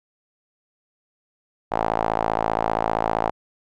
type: tone with band-pass filter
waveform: sawtooth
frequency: 55.2 Hz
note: A1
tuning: 6 cents sharp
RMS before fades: -23 dBFS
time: 1.71-3.31 s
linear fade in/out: 20 ms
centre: 800 Hz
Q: 2.9
effects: none